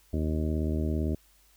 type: harmonic tone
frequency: 77.78 Hz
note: D#2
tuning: in tune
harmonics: 1 / 2 / 3 / 4 / 5 / 6 / 7 / 8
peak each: -28 / -35 / -33 / -35 / -38 / -48 / -46 / -42 dBFS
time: 0.13-1.15 s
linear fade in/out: 5 ms
effects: added 50 Hz sine -63 dBFS peak until 1.56 s + white hiss -63 dBFS RMS until 1.56 s